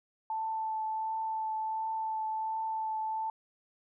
sine tone with vibrato, 880 Hz, A5, in tune, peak -31 dBFS, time 0.3-3.3 s, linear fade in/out 2 ms, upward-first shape triangle, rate 1.4 Hz, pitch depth 14 cents each way, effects none

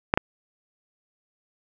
clicks, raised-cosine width 0.5 ms, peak -3 dBFS, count 2, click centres 0.139 / 0.175 s, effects none

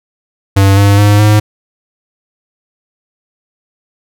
square tone with pitch steps, 98 / 100.52 / 103.11 / 105.76 Hz, G2 / G2 / G#2 / G#2, 0 / +44 / -12 / +32 cents, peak -5 dBFS, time 0.56-1.4 s, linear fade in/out 10 ms, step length 210 ms, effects none

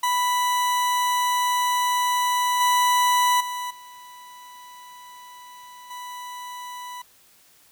40% pulse tone with level steps, 987.8 Hz, B5, in tune, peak -19 / -16 / -27 / -41 / -33 dBFS, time 0.03-7.02 s, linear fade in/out 5 ms, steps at 2.6 / 3.4 / 3.7 / 5.9 s, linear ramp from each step 10 ms, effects white hiss -56 dBFS RMS until 7.71 s

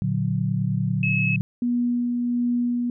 sine chord, Bb augmented, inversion none, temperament equal, 116.54 / 146.83 / 185 Hz, Bb2 / D3 / F#3, 0 / 0 / 0 cents, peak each -25 dBFS, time 0.02-1.41 s, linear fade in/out 0 ms
sine tone, 2582 Hz, E7, 37 cents flat, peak -22 dBFS, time 1.03-1.36 s, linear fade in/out 2 ms
sine tone with tremolo, 241.9 Hz, B3, 36 cents flat, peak -19 dBFS, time 1.62-2.9 s, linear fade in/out 2 ms, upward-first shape sine, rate 1.4 Hz, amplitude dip 25%
effects none

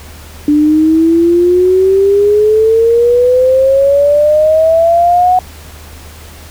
sine exponential sweep, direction up, 293.7 to 740 Hz, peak -5 dBFS, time 0.48-5.39 s, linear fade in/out 2 ms, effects added 77 Hz sine -32 dBFS peak until 6.5 s + pink hiss -35 dBFS RMS until 6.5 s

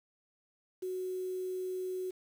sine tone with quantisation, 370 Hz, F#4, in tune, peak -34 dBFS, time 0.82-2.11 s, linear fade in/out 10 ms, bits 9, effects none

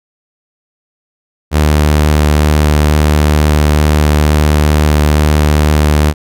sawtooth tone with vibrato, 75.3 Hz, D2, 44 cents sharp, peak -3 dBFS, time 1.51-6.14 s, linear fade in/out 50 ms, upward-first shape triangle, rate 2.2 Hz, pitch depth 11 cents each way, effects none

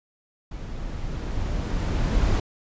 brown noise with level ramp, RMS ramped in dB -35 to -19 dBFS, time 0.51-2.4 s, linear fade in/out 5 ms, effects resampled to 16000 Hz

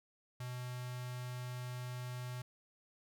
square tone with notch filter, 124.6 Hz, B2, 16 cents sharp, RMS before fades -43 dBFS, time 0.4-2.42 s, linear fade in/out 5 ms, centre 300 Hz, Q 0.59, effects none

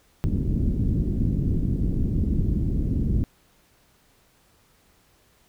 pink low-pass noise, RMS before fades -23 dBFS, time 0.24-3.24 s, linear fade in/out 0 ms, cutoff 280 Hz, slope 24 dB/octave, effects pink hiss -61 dBFS RMS until 5.48 s

